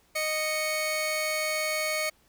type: tone pair together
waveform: sawtooth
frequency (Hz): 620.2 / 2217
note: D#5 / C#7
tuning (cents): -6 / 0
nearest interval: octave + minor seventh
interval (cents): 2206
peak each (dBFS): -26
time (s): 0.15-2.1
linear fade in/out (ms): 10
effects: pink hiss -64 dBFS RMS until 2.28 s